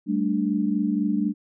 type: chord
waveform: sine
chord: G suspended second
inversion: none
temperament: equal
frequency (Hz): 196 / 220 / 293.7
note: G3 / A3 / D4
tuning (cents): 0 / 0 / 0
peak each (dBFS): -25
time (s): 0.06-1.34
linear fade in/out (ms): 50
effects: none